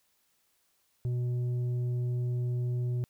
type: tone with tanh clipping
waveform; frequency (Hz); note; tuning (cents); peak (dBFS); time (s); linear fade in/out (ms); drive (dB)
triangle; 122.8; B2; -9; -29; 1.05-3.04; 0; 10
effects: white hiss -72 dBFS RMS until 3.09 s